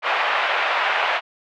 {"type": "band-pass noise", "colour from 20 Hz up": "pink", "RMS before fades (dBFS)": -21, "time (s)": [0.02, 1.21], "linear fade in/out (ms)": 50, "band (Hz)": [670, 2900], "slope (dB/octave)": 24, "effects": []}